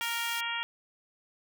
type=harmonic tone; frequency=466.2 Hz; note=A#4; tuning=in tune; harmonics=2 / 3 / 4 / 5 / 6 / 7; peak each=-38 / -38 / -38 / -38 / -38 / -38 dBFS; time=0.01-0.63 s; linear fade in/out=0 ms
type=high-pass noise; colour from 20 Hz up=pink; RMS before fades=-40 dBFS; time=0.01-0.41 s; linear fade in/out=10 ms; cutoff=3900 Hz; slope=48 dB/octave
effects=none